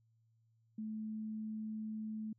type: tone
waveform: sine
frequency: 217.1 Hz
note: A3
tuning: 23 cents flat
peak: -39 dBFS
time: 0.78-2.33 s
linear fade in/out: 5 ms
effects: added 113 Hz sine -70 dBFS peak until 2.38 s